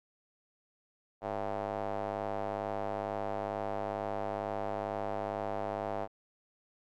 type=tone with band-pass filter; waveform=square; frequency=51.1 Hz; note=G#1; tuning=27 cents flat; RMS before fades=-36 dBFS; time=1.21-6.08 s; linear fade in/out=50 ms; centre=700 Hz; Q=2.7; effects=none